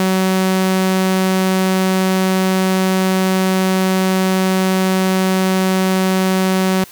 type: tone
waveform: sawtooth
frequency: 188.1 Hz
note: F#3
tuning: 29 cents sharp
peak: -9 dBFS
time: 0-6.84 s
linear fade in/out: 2 ms
effects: white hiss -40 dBFS RMS until 6.91 s